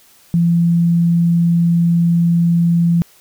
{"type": "tone", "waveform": "sine", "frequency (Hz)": 170, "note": "F3", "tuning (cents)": -46, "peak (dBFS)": -10, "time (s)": [0.34, 3.02], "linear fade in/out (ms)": 0, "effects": ["white hiss -49 dBFS RMS until 3.2 s"]}